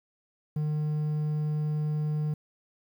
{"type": "tone", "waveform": "triangle", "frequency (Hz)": 151.7, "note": "D#3", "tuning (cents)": -44, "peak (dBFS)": -24, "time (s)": [0.56, 2.34], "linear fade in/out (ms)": 5, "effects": ["10-bit"]}